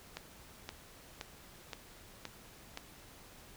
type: click train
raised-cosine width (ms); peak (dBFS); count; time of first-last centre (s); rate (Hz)
0.2; -23; 6; 0.17-2.774; 1.92
effects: pink hiss -56 dBFS RMS until 3.56 s